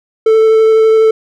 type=tone with vibrato; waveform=triangle; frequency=441.8 Hz; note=A4; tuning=7 cents sharp; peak=-3 dBFS; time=0.26-1.11 s; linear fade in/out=5 ms; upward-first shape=sine; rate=12 Hz; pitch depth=9 cents each way; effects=none